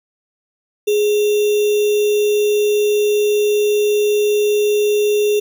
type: tone with sample-and-hold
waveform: sine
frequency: 417.4 Hz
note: G#4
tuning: 9 cents sharp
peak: -12 dBFS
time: 0.87-5.4 s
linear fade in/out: 10 ms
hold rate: 3150 Hz
effects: none